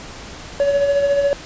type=tone with tremolo; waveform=triangle; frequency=565 Hz; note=C#5; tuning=33 cents sharp; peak=-10 dBFS; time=0.6-1.33 s; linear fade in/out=0 ms; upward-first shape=sine; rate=14 Hz; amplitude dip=45%; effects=pink hiss -35 dBFS RMS until 1.45 s + resampled to 16000 Hz